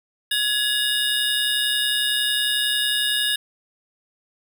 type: tone cluster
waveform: square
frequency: 1677 / 2883 / 3616 / 3747 Hz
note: G#6 / F#7 / A7 / A#7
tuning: +16 / -46 / +47 / +8 cents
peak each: -26 dBFS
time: 0.31-3.36 s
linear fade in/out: 5 ms
effects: none